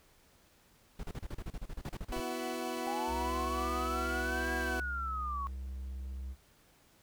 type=noise bursts; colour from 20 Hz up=brown; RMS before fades=-39 dBFS; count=16; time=0.99-2.205 s; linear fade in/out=5 ms; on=45 ms; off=33 ms
type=chord; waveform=20% pulse; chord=B suspended fourth; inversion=none; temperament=equal with one note detuned; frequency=246.9 / 329.6 / 373 Hz; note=B3 / E4 / F#4; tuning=0 / 0 / +14 cents; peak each=-35 dBFS; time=2.12-4.8 s; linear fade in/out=2 ms
type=linear two-way sweep; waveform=sine; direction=up then down; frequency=784 to 1631 to 1094 Hz; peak=-35 dBFS; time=2.87-5.47 s; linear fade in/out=0 ms; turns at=4.54 s
type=tone; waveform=triangle; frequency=65.4 Hz; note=C2; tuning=in tune; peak=-36 dBFS; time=3.07-6.36 s; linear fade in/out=50 ms
effects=pink hiss -65 dBFS RMS until 7.02 s